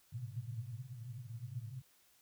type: band-pass noise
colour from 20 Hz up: white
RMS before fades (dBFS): -45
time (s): 0.12-1.82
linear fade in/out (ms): 10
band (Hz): 110 to 130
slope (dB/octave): 96
effects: white hiss -69 dBFS RMS until 2.21 s